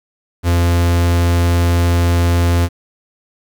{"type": "tone", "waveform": "45% pulse", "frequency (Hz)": 86.2, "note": "F2", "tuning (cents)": -22, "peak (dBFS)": -11, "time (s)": [0.43, 2.69], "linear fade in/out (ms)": 50, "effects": ["7-bit"]}